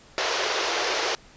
pink band-pass noise, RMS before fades -26 dBFS, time 0.18-1.15 s, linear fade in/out 0 ms, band 370 to 6300 Hz, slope 48 dB/octave, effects pink hiss -52 dBFS RMS until 1.36 s + resampled to 16000 Hz

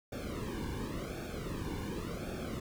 brown noise with flanger, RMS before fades -39 dBFS, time 0.12-2.6 s, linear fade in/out 5 ms, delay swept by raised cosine 1 to 1.57 ms, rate 0.91 Hz, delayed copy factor -1, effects none

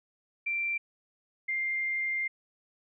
sine tone pair in turn, 2355 / 2104 Hz, D7 / C7, +4 / +9 cents, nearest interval major second, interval 195 cents, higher first, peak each -28 dBFS, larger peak neither, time 0.46-0.78 / 1.48-2.28 s, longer second, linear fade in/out 10 ms, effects none

